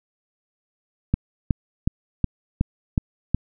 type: click train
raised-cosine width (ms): 5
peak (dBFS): -6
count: 7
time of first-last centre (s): 1.14-3.346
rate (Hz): 2.72
effects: none